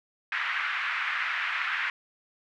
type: band-pass noise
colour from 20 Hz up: white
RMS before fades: -30 dBFS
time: 0.32-1.9 s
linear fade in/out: 2 ms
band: 1300 to 2200 Hz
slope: 24 dB/octave
effects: none